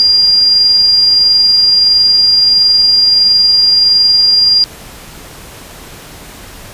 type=tone with amplitude modulation; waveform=sine; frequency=4800 Hz; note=D8; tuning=37 cents sharp; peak=-4 dBFS; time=0-4.64 s; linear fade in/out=0 ms; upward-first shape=sine; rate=21.5 Hz; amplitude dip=25%; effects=pink hiss -32 dBFS RMS until 6.73 s + resampled to 32000 Hz